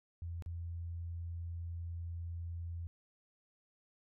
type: tone with dropouts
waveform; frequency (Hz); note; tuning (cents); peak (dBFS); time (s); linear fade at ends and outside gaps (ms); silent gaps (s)
sine; 84.9; F2; -48; -39; 0.22-2.87; 0; 0.423-0.461
effects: none